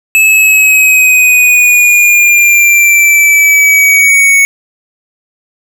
square exponential sweep, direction down, 2605 to 2217 Hz, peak -4 dBFS, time 0.15-4.45 s, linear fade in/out 0 ms, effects none

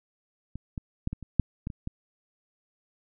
clicks, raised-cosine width 5 ms, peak -24 / -21 / -15 / -20 / -28 / -7 / -19 / -25 / -20 dBFS, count 9, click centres 0.556 / 0.778 / 1.074 / 1.13 / 1.227 / 1.397 / 1.671 / 1.702 / 1.874 s, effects none

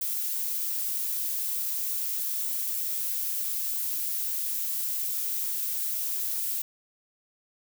violet noise, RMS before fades -30 dBFS, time 0.01-6.62 s, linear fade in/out 5 ms, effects none

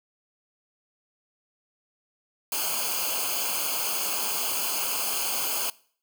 white noise with comb filter, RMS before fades -28 dBFS, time 2.52-5.7 s, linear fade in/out 2 ms, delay 0.53 ms, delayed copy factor -1, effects noise-tail reverb RT60 0.5 s tail -22 dB re dry

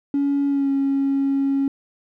triangle tone with pitch glide, 281.6 to 274.9 Hz, C#4 to C#4, +27 to -14 cents, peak -14 dBFS, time 0.14-1.68 s, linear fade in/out 2 ms, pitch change -41 cents, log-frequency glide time 0.48-0.7 s, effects tanh soft clip ceiling -14 dBFS

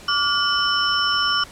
sine tone cluster, 1160 / 1421 / 2999 / 5350 Hz, D6 / F6 / F#7 / E8, -22 / +30 / +23 / +25 cents, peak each -23 dBFS, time 0.08-1.44 s, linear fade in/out 5 ms, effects pink hiss -42 dBFS RMS until 1.51 s + low-pass 10000 Hz 12 dB/octave

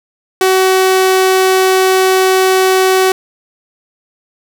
sawtooth tone, 376.7 Hz, F#4, 31 cents sharp, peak -4 dBFS, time 0.41-3.12 s, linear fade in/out 2 ms, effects none

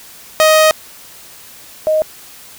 sawtooth / sine tone pair in turn, 626 / 623.1 Hz, D#5 / D#5, +10 / +2 cents, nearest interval unison, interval 8 cents, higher first, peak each -3 / -10 dBFS, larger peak first, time 0.4-0.71 / 1.87-2.02 s, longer first, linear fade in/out 0 ms, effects white hiss -38 dBFS RMS until 2.58 s

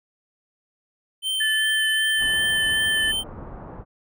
square tone with vibrato, 3087 Hz, G7, 27 cents flat, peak -23 dBFS, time 1.22-3.24 s, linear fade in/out 50 ms, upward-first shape sine, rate 2.6 Hz, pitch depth 16 cents each way
sine tone with pitch glide, 1749 to 1761.2 Hz, A6 to A6, -11 to +1 cents, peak -21 dBFS, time 1.4-3.12 s, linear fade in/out 10 ms, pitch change +12 cents, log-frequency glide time 1.53-2.23 s
pink low-pass noise, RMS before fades -38 dBFS, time 2.17-3.85 s, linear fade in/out 50 ms, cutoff 1200 Hz, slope 24 dB/octave
effects none

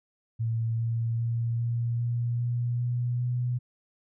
sine tone with pitch steps, 114 / 115.26 / 116.53 / 117.82 / 119.12 / 120.43 / 121.76 / 123.1 Hz, A#2 / A#2 / A#2 / A#2 / A#2 / B2 / B2 / B2, -38 / -19 / 0 / +19 / +38 / -43 / -24 / -5 cents, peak -25 dBFS, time 0.39-3.59 s, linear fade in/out 20 ms, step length 400 ms, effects none

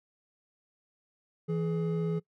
triangle tone pair together, 164.81 / 421.1 Hz, E3 / G#4, 0 / +24 cents, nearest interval octave + major third, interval 1624 cents, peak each -27 / -31 dBFS, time 1.48-2.2 s, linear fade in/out 20 ms, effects noise-tail reverb RT60 0.1 s tail -22 dB re dry

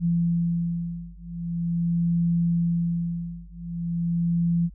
sine beating tone pair, 170 / 170.43 Hz, F3 / F3, -46 / -42 cents, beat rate 0.43 Hz, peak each -25 dBFS, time 0-4.7 s, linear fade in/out 50 ms, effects added 50 Hz sine -42 dBFS peak until 4.74 s

